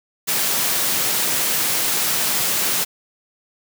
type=high-pass noise; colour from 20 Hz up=white; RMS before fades=-20 dBFS; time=0.27-2.85 s; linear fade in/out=20 ms; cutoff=110 Hz; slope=24 dB/octave; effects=none